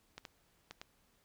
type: clicks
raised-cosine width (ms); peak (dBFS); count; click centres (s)
0.2; -28; 4; 0.18 / 0.252 / 0.71 / 0.815
effects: pink hiss -72 dBFS RMS until 1.24 s